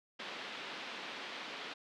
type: band-pass noise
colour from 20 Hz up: white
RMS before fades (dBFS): -45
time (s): 0.19-1.74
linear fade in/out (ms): 10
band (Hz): 200 to 3700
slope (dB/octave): 24
effects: none